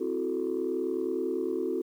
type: chord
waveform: sine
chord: F# half-diminished seventh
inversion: second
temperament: equal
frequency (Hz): 261.6 / 329.6 / 370 / 440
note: C4 / E4 / F#4 / A4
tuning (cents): 0 / 0 / 0 / 0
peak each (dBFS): -35 / -33 / -30 / -33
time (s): 0-1.82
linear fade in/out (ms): 10
effects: tanh soft clip ceiling -20 dBFS + 10-bit